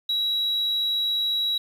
sine tone, 3882 Hz, B7, 31 cents flat, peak -20 dBFS, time 0.09-1.58 s, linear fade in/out 5 ms, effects tanh soft clip ceiling -19 dBFS + 8-bit

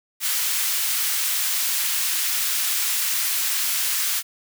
white high-pass noise, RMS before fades -23 dBFS, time 0.2-4.23 s, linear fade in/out 50 ms, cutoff 1500 Hz, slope 12 dB/octave, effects none

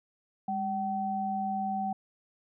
sine tone pair together, 202.7 / 764.5 Hz, G#3 / G5, -42 / -44 cents, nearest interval octave + major seventh, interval 2298 cents, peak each -34 / -30 dBFS, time 0.48-1.93 s, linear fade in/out 5 ms, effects none

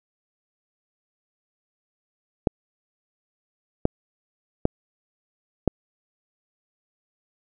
clicks, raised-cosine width 2 ms, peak -4 dBFS, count 4, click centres 2.472 / 3.854 / 4.654 / 5.677 s, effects none

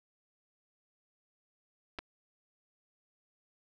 clicks, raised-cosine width 0.3 ms, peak -24 dBFS, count 2, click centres 1.987 / 1.99 s, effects none

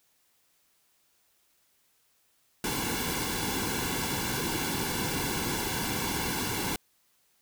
pink noise with comb filter, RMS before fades -31 dBFS, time 2.64-6.76 s, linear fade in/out 2 ms, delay 1.6 ms, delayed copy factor -0.75, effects white hiss -69 dBFS RMS until 7.41 s

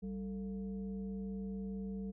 sine tone with frequency modulation, 194.4 Hz, G3, 14 cents flat, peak -38 dBFS, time 0.02-2.12 s, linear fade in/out 20 ms, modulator 251 Hz, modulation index 0.6, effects none

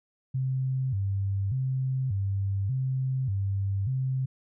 sine tone with vibrato, 113.5 Hz, A#2, 46 cents flat, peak -25 dBFS, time 0.34-4.26 s, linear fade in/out 10 ms, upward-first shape square, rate 0.85 Hz, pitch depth 250 cents each way, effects none

